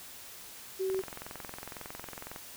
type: tone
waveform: sine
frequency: 379.9 Hz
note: F#4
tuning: 46 cents sharp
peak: -29 dBFS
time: 0.79-1.02 s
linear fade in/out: 20 ms
type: click train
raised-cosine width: 0.5 ms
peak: -26 dBFS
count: 33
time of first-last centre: 0.9-2.361 s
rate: 21.9 Hz
effects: white hiss -48 dBFS RMS until 2.56 s